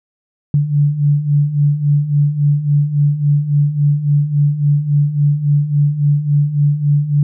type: beating tone pair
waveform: sine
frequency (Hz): 143.1 / 146.7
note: D3 / D3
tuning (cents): -45 / -2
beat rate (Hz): 3.6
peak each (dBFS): -17 / -12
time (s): 0.54-7.23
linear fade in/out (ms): 2
effects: none